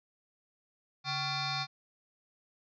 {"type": "tone with frequency modulation", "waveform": "sine", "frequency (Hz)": 1743, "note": "A6", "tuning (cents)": -17, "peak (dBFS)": -31, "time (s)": [1.04, 1.67], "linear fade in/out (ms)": 50, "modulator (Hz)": 628, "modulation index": 5.1, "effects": []}